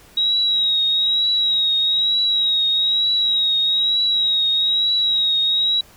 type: tone with vibrato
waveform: sine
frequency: 3822 Hz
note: A#7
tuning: 43 cents sharp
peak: -15 dBFS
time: 0.17-5.81 s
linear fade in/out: 5 ms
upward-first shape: triangle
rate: 1.1 Hz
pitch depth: 46 cents each way
effects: pink hiss -48 dBFS RMS until 5.96 s